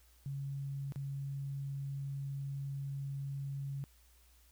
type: tone with dropouts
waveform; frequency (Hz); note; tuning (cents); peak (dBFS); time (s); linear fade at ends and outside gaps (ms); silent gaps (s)
sine; 138.59; C#3; 0; -37; 0.26-3.84; 0; 0.922-0.959
effects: added 60 Hz sine -63 dBFS peak until 4.51 s + white hiss -68 dBFS RMS until 4.51 s